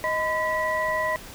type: tone cluster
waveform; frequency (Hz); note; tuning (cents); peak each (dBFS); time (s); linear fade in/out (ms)
sine; 626 / 1009 / 1944; D#5 / B5 / B6; +10 / +37 / -28; -27; 0.04-1.16; 0
effects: pink hiss -42 dBFS RMS until 1.34 s